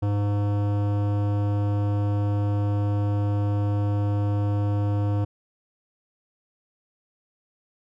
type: tone with hard clipping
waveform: sine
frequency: 102.3 Hz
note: G#2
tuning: 26 cents flat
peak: -23 dBFS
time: 0.02-5.25 s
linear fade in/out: 10 ms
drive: 16 dB
effects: none